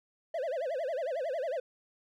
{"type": "tone with vibrato", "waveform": "triangle", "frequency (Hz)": 583, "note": "D5", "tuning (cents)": -13, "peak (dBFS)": -29, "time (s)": [0.34, 1.6], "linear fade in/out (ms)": 5, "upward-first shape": "sine", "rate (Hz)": 11, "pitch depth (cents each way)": 270, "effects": []}